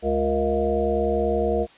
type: harmonic tone with a mistuned harmonic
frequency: 70.6 Hz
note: C#2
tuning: 32 cents sharp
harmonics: 1 / 3 / 5 / 7 / 9 / 10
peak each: -28 / -29 / -28 / -23 / -27 / -29 dBFS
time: 0.02-1.67 s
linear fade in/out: 50 ms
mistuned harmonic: 7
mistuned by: -91 cents
effects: white hiss -51 dBFS RMS until 1.77 s + resampled to 8000 Hz